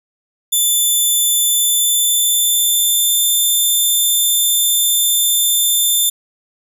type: tone with pitch glide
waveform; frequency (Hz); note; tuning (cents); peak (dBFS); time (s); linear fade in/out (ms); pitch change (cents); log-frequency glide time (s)
5% pulse; 3520 to 3555; A7 to A7; 0 to +17; -5; 0.52-6.1; 10; +17; 1.47-3.21
effects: none